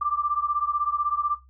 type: beating tone pair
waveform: sine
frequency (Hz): 1174.7 / 1190.7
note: D6 / D6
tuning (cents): 0 / +23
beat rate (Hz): 16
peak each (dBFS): -25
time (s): 0.01-1.36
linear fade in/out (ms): 10
effects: noise-tail reverb RT60 0.2 s tail -17 dB re dry + added 65 Hz sine -51 dBFS peak until 1.49 s